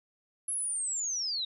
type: linear sweep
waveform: sine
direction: down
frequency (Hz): 11000 to 3729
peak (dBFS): -30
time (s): 0.48-1.45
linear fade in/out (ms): 5
effects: none